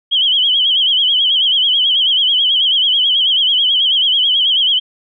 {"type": "tone with vibrato", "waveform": "sine", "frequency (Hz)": 3136, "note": "G7", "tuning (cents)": 0, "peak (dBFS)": -10, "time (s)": [0.11, 4.8], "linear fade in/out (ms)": 20, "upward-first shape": "sine", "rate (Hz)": 9.2, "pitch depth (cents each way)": 100, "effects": []}